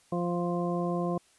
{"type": "harmonic tone", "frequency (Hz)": 174.61, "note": "F3", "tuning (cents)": 0, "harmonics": [1, 2, 3, 4, 6], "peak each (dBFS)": [-30, -33, -35, -36, -38], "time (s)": [0.12, 1.18], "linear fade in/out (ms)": 5, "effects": ["white hiss -63 dBFS RMS until 1.38 s", "resampled to 24000 Hz"]}